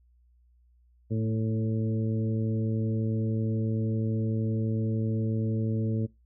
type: harmonic tone with a mistuned harmonic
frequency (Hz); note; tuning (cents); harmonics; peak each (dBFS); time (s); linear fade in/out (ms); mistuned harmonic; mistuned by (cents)
110.9; A2; +14; 1 / 2 / 3 / 4 / 5; -27 / -31 / -37 / -37 / -44; 1.1-6.07; 20; 3; -16
effects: noise-tail reverb RT60 0.2 s tail -22 dB re dry + added 60 Hz sine -59 dBFS peak until 6.25 s